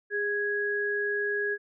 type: tone pair together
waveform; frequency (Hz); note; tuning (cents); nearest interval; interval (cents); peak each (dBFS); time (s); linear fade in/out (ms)
sine; 410.2 / 1661.2; G#4 / G#6; -21 / 0; 2 octaves; 2421; -30 / -28; 0.1-1.58; 50
effects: none